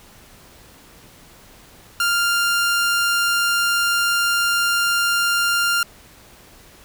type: tone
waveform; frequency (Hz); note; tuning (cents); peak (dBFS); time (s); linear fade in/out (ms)
sawtooth; 1396.9; F6; 0; -13; 2-5.83; 2
effects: pink hiss -47 dBFS RMS until 6.84 s